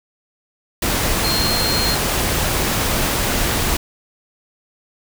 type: tone in noise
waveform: sine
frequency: 4219 Hz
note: C8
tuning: 14 cents sharp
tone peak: -20 dBFS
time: 1.24-1.95 s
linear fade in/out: 5 ms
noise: pink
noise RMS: -19 dBFS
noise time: 0.82-3.77 s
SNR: -4 dB
effects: none